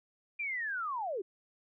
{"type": "linear sweep", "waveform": "sine", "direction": "down", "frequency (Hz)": [2420, 349.2], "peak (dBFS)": -33, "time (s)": [0.39, 1.22], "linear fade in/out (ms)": 10, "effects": []}